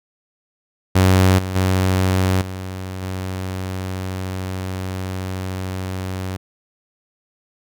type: tone with level steps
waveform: sawtooth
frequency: 93.6 Hz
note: F#2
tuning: 20 cents sharp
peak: -7 / -19 / -11 / -23 / -20 dBFS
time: 0.95-6.37 s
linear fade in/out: 10 ms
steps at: 1.38 / 1.55 / 2.41 / 3.02 s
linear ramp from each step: 10 ms
effects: none